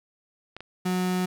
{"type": "clicks", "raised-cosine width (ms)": 0.3, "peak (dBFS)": -23, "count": 2, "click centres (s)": [0.566, 0.606]}
{"type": "tone", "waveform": "35% pulse", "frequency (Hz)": 182.7, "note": "F#3", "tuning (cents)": -22, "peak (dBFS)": -22, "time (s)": [0.85, 1.26], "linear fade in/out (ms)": 10}
{"effects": []}